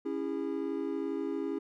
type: chord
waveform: triangle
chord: C# minor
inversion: none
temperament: equal with one note detuned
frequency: 277.2 / 329.6 / 407.2 Hz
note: C#4 / E4 / G#4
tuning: 0 / 0 / -34 cents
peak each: -34 dBFS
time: 0.05-1.59 s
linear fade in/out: 10 ms
effects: none